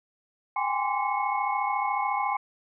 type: tone cluster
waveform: sine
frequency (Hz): 790 / 824 / 1040 / 1148 / 2188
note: G5 / G#5 / C6 / D6 / C#7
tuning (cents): +13 / -14 / -11 / -40 / -23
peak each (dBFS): -31 / -29 / -29 / -35 / -35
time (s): 0.56-2.37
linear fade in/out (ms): 5
effects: none